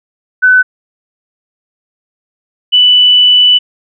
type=tone pair in turn; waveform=sine; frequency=1506 / 2977 Hz; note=F#6 / F#7; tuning=+30 / +10 cents; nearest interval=octave; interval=1180 cents; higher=second; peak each=-3 dBFS; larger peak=neither; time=0.42-0.63 / 2.72-3.59 s; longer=second; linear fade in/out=20 ms; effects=none